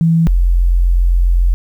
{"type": "tone pair in turn", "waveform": "sine", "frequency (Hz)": [164.7, 43.76], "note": ["E3", "F1"], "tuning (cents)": [-1, 4], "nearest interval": "octave + major seventh", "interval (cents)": 2295, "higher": "first", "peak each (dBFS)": -8, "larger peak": "neither", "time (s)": [[0.01, 0.27], [0.27, 1.54]], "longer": "second", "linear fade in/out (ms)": 0, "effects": ["8-bit"]}